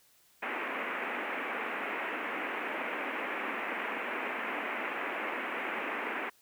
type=band-pass noise; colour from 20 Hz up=white; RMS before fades=-36 dBFS; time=0.42-6.3 s; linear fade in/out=10 ms; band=220 to 2500 Hz; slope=48 dB/octave; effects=white hiss -65 dBFS RMS until 6.41 s